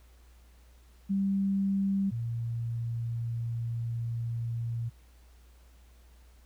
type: tone pair in turn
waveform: sine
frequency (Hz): 196 / 116.54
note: G3 / A#2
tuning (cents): 0 / 0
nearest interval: major sixth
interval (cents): 900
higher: first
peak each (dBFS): -25 / -30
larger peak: first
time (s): 1.09-2.11 / 2.11-4.9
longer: second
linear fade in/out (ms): 20
effects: added 60 Hz sine -54 dBFS peak until 6.45 s + pink hiss -65 dBFS RMS until 6.45 s